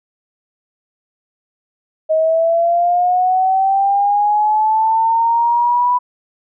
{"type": "linear sweep", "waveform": "sine", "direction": "up", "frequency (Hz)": [628, 990], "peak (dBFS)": -11, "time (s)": [2.09, 5.99], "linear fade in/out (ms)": 20, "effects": []}